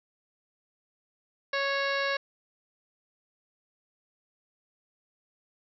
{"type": "harmonic tone with a mistuned harmonic", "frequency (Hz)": 554.4, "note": "C#5", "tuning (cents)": 0, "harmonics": [1, 2, 3, 4, 5, 6, 7, 8, 9, 10], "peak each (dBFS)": [-31, -34, -31, -36, -39, -48, -38, -41, -48, -45], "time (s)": [1.53, 2.17], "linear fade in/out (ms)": 5, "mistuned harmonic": 4, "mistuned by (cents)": -20, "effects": []}